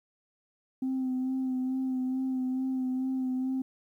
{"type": "tone with vibrato", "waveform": "sine", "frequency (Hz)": 259.2, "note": "C4", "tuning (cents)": -16, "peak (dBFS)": -26, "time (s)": [0.82, 3.62], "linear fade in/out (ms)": 5, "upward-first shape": "sine", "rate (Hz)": 2.3, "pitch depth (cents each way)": 24, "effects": ["tanh soft clip ceiling -25 dBFS", "11-bit"]}